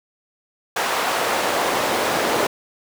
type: noise with high-pass filter sweep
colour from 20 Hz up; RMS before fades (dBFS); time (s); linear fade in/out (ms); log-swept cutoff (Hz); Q
brown; -21; 0.76-2.47; 5; 800 to 520; 1
effects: none